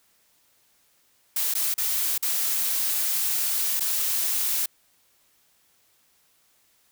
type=noise with dropouts; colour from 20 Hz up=blue; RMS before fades=-25 dBFS; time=1.36-4.66 s; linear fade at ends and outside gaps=5 ms; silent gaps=1.54-1.55 / 1.741-1.779 / 2.179-2.225 / 3.797-3.805 s; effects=white hiss -64 dBFS RMS until 6.91 s